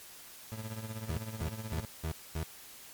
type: tone with tremolo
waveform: 30% pulse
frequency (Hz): 110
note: A2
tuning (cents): 0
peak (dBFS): -33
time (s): 0.52-1.85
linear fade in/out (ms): 0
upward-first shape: triangle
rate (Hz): 16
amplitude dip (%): 75
type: tone bursts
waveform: 30% pulse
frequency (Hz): 79.9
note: D#2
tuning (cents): +47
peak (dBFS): -30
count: 5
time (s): 1.09-2.435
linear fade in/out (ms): 5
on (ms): 85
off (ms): 230
effects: white hiss -51 dBFS RMS until 2.93 s + MP3 96 kbps